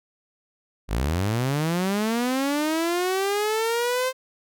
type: linear sweep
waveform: sawtooth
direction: up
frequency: 46 to 523.3 Hz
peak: -18 dBFS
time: 0.88-4.13 s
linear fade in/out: 50 ms
effects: none